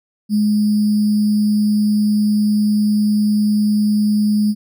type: tone with sample-and-hold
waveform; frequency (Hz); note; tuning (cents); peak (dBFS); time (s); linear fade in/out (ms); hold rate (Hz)
sine; 210; G#3; +19; -12; 0.29-4.55; 50; 4900
effects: none